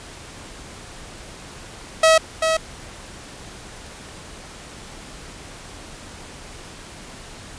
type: tone with echo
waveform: sawtooth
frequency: 643 Hz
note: E5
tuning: 43 cents flat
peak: -7 dBFS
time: 2.03-2.18 s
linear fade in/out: 5 ms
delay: 390 ms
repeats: 1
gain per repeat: -6 dB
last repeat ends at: 2.57 s
effects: pink hiss -39 dBFS RMS until 7.58 s + resampled to 22050 Hz